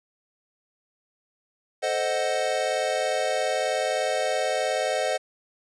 square chord, A diminished seventh, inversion none, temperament equal, 440 / 523.3 / 622.3 / 740 Hz, A4 / C5 / Eb5 / Gb5, 0 / 0 / 0 / 0 cents, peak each -34 / -29 / -28 / -30 dBFS, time 1.82-5.18 s, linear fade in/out 20 ms, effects resampled to 22050 Hz + 10-bit

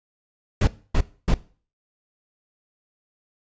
brown noise bursts, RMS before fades -17 dBFS, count 3, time 0.61-1.342 s, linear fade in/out 5 ms, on 64 ms, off 270 ms, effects noise-tail reverb RT60 0.4 s tail -19 dB re dry + resampled to 16000 Hz

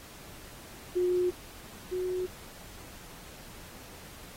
sine tone pair in turn, 359.6 / 366.1 Hz, F#4 / F#4, -49 / -18 cents, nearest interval unison, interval 31 cents, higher second, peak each -24 / -29 dBFS, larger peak first, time 0.95-1.31 / 1.91-2.27 s, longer neither, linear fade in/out 20 ms, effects pink hiss -49 dBFS RMS until 4.36 s + AAC 48 kbps

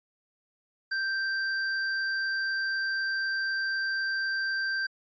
square tone, 1568 Hz, G6, in tune, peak -28 dBFS, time 0.91-4.87 s, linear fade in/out 10 ms, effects resampled to 16000 Hz

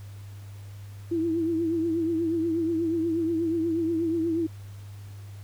sine tone with vibrato, 329.6 Hz, E4, in tune, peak -23 dBFS, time 1.11-4.47 s, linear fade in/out 10 ms, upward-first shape triangle, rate 8.3 Hz, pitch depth 76 cents each way, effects added 100 Hz sine -39 dBFS peak until 5.43 s + pink hiss -55 dBFS RMS until 5.43 s

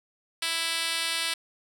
5% pulse tone with band-pass filter, 330 Hz, E4, 2 cents sharp, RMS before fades -29 dBFS, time 0.42-1.34 s, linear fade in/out 5 ms, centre 5800 Hz, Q 0.71, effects none

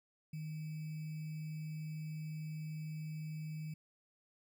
sine tone with sample-and-hold, 155.56 Hz, D#3, in tune, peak -40 dBFS, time 0.33-3.74 s, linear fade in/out 5 ms, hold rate 2450 Hz, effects none

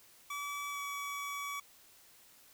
25% pulse tone with pitch glide, 1147 to 1137.1 Hz, D6 to C#6, -41 to +44 cents, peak -34 dBFS, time 0.3-1.6 s, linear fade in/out 5 ms, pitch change -15 cents, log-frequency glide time 0.71-0.79 s, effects white hiss -61 dBFS RMS until 2.53 s

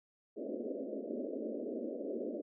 pink band-pass noise, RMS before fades -40 dBFS, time 0.36-2.42 s, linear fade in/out 20 ms, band 220 to 620 Hz, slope 96 dB/octave, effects none

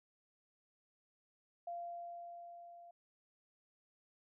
sine tone with level ramp, 691 Hz, F5, 19 cents flat, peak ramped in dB -40 to -54 dBFS, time 1.67-2.91 s, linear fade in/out 5 ms, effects none

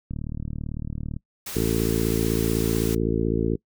click train, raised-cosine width 5 ms, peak -19 dBFS, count 41, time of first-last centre 0.11-1.165 s, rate 37.9 Hz
white noise, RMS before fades -34 dBFS, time 1.46-2.95 s, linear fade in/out 5 ms
harmonic tone, 55.9 Hz, A1, 28 cents sharp, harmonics 1 / 2 / 3 / 4 / 5 / 6 / 7 / 8, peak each -29 / -29 / -29 / -29 / -29 / -29 / -29 / -29 dBFS, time 1.55-3.56 s, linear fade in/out 10 ms
effects noise-tail reverb RT60 0.1 s tail -23 dB re dry

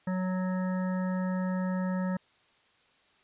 harmonic tone, 185 Hz, F#3, in tune, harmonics 1 / 3 / 5 / 7 / 9 / 10, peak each -28 / -38 / -42 / -45 / -47 / -48 dBFS, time 0.07-2.17 s, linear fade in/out 5 ms, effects white hiss -65 dBFS RMS until 3.23 s + resampled to 8000 Hz

